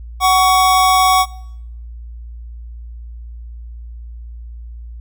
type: tone pair together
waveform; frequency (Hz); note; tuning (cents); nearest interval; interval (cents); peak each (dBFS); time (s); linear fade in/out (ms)
square; 748 / 1120.7; F#5 / C#6; +19 / +19; perfect fifth; 700; -13; 0.2-1.26; 50
effects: noise-tail reverb RT60 0.7 s tail -20 dB re dry + added 58 Hz sine -29 dBFS peak until 5 s